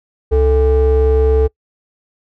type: ring-modulated tone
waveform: triangle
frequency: 185 Hz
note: F#3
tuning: in tune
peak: -4 dBFS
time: 0.31-1.48 s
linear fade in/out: 20 ms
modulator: 254 Hz
effects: noise-tail reverb RT60 0.1 s tail -25 dB re dry